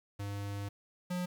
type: tone pair in turn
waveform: square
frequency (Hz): 100.9 / 179.33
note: G#2 / F3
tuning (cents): -49 / +46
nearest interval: minor seventh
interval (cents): 995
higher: second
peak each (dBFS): -37 / -34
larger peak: second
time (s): 0.19-0.69 / 1.1-1.26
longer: first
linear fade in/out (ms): 10
effects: 10-bit